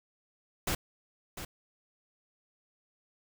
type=noise with echo; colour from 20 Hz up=pink; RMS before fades=-31 dBFS; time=0.67-0.75 s; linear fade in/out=5 ms; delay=700 ms; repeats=1; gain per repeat=-10 dB; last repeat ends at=1.45 s; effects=none